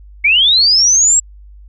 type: linear sweep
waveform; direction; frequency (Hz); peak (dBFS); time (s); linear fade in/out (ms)
sine; up; 2193 to 7700; -7; 0.24-1.2; 10
effects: added 50 Hz sine -35 dBFS peak until 1.68 s